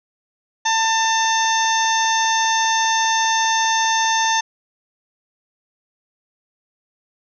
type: harmonic tone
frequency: 895 Hz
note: A5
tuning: 29 cents sharp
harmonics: 1 / 2 / 3 / 4 / 5 / 6 / 7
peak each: -18 / -22 / -30 / -25 / -35 / -29 / -24 dBFS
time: 0.65-4.41 s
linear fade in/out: 10 ms
effects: none